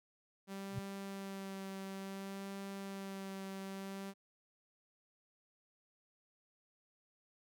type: tone with vibrato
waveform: sawtooth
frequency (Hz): 194.9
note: G3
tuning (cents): -10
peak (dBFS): -39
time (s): 0.47-4.14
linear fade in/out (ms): 50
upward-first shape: sine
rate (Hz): 0.58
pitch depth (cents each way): 15
type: tone with exponential growth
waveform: sine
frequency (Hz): 127.3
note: C3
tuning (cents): -47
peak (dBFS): -33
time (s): 0.69-0.79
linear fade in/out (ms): 5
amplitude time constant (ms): 20
effects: none